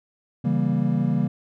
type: chord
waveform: triangle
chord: C# diminished seventh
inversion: none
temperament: equal with one note detuned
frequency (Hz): 138.59 / 164.81 / 196 / 235.2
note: C#3 / E3 / G3 / Bb3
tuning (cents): 0 / 0 / 0 / +16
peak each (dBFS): -23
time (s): 0.44-1.28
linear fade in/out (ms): 10
effects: none